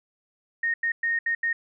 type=tone bursts at uneven times; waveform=sine; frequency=1851 Hz; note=A#6; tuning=13 cents flat; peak=-22 dBFS; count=5; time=0.63-0.74 / 0.83-0.92 / 1.03-1.19 / 1.26-1.35 / 1.43-1.53 s; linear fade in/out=5 ms; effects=none